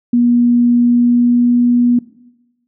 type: tone with pitch glide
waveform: sine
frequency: 240.5 to 242.3 Hz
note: B3 to B3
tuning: -46 to -33 cents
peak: -8 dBFS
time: 0.13-1.99 s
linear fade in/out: 5 ms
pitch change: +13 cents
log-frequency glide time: 0.8-1.61 s
effects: noise-tail reverb RT60 1.0 s tail -19 dB re dry